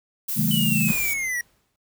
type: noise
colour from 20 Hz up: violet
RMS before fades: -27 dBFS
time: 0.28-1.14 s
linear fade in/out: 10 ms
type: chord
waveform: sine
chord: A dominant seventh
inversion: first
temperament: just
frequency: 137.5 / 165 / 198 / 220 Hz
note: C#3 / E3 / G3 / A3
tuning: -14 / +2 / +18 / 0 cents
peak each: -27 / -25 / -27 / -24 dBFS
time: 0.36-0.93 s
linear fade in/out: 20 ms
type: linear sweep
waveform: square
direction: down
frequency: 3004 to 1888 Hz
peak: -25 dBFS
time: 0.51-1.41 s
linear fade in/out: 2 ms
type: noise with exponential decay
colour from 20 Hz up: pink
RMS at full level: -34 dBFS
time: 0.88-1.76 s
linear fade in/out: 2 ms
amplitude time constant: 190 ms
effects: noise-tail reverb RT60 0.1 s tail -24 dB re dry